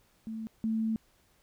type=tone pair in turn; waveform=sine; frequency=221.9 / 221.9 Hz; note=A3 / A3; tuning=+15 / +15 cents; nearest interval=unison; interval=0 cents; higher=neither; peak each=-35 / -27 dBFS; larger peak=second; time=0.27-0.47 / 0.64-0.96 s; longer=second; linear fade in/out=0 ms; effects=pink hiss -67 dBFS RMS until 1.42 s